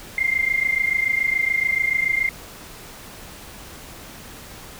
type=tone pair together; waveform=sine; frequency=2090 / 2117 Hz; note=C7 / C7; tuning=-2 / +20 cents; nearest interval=unison; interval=22 cents; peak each=-21 dBFS; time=0.18-2.29 s; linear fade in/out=2 ms; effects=pink hiss -40 dBFS RMS until 4.79 s